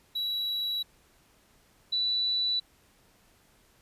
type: tone pair in turn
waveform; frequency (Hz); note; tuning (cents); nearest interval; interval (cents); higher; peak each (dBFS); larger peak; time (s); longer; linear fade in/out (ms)
triangle / sine; 3909 / 3959; B7 / B7; -19 / +3; unison; 22; second; -27 / -25; second; 0.15-0.83 / 1.92-2.6; neither; 10
effects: pink hiss -63 dBFS RMS until 3.81 s + resampled to 32000 Hz